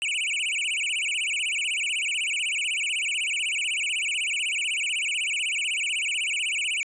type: tone with vibrato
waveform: square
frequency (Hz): 2589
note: E7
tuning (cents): -32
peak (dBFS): -25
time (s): 0.02-6.83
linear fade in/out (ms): 0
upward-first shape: sine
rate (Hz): 16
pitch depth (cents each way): 260
effects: resampled to 22050 Hz